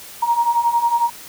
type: beating tone pair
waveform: sine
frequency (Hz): 932.3 / 943.3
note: A#5 / A#5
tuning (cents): 0 / +20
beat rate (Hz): 11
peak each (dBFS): -20 / -16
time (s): 0.22-1.1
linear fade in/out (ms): 10
effects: white hiss -38 dBFS RMS until 1.28 s